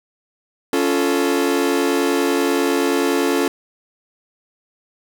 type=chord; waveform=40% pulse; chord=Db augmented; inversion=none; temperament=equal with one note detuned; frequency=279.3 / 349.2 / 440 Hz; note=Db4 / F4 / A4; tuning=+13 / 0 / 0 cents; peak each=-19 / -20 / -20 dBFS; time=0.73-3.48 s; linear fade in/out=2 ms; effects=none